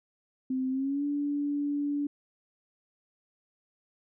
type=tone with pitch glide; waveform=sine; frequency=260 to 288.5 Hz; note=C4 to D4; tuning=-11 to -31 cents; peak=-27 dBFS; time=0.5-2.07 s; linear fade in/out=5 ms; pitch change=+180 cents; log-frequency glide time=0.7-1.04 s; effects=none